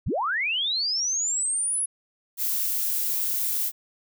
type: linear sweep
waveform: sine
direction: up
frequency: 31.84 to 10548 Hz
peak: -23 dBFS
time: 0.06-1.86 s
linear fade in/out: 10 ms
type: noise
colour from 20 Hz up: violet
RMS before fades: -26 dBFS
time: 2.37-3.72 s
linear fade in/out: 50 ms
effects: none